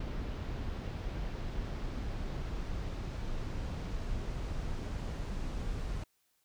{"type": "noise with low-pass filter sweep", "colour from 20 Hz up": "brown", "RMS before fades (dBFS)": -37, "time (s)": [0, 6.04], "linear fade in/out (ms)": 5, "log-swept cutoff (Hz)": [4400, 7700], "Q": 0.95, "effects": ["white hiss -75 dBFS RMS until 6.44 s"]}